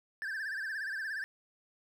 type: tone with vibrato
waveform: triangle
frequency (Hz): 1661.2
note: G#6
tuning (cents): 0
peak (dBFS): -33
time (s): 0.22-1.24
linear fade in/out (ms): 0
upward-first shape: sine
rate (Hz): 17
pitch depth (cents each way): 130
effects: none